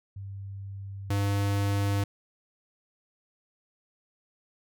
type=tone pair in turn; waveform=sine / square; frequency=98.3 / 100.37 Hz; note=G2 / G2; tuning=+5 / +41 cents; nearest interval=unison; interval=36 cents; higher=second; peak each=-36 / -25 dBFS; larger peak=second; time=0.16-1.1 / 1.1-2.04 s; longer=neither; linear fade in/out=5 ms; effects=none